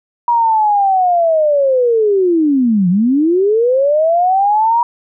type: linear two-way sweep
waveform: sine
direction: down then up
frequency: 960 to 171.2 to 960 Hz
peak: -9 dBFS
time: 0.28-4.83 s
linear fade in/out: 2 ms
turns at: 2.89 s
effects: none